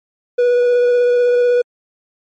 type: tone with vibrato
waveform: triangle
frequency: 487.8 Hz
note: B4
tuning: 21 cents flat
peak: -8 dBFS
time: 0.38-1.62 s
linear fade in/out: 10 ms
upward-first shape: triangle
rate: 16 Hz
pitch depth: 15 cents each way
effects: MP3 32 kbps